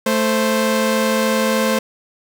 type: tone pair together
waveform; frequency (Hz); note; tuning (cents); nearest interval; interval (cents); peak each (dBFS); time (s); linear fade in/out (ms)
sawtooth; 220 / 523.3; A3 / C5; 0 / 0; octave + minor third; 1500; -14; 0.06-1.79; 5
effects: none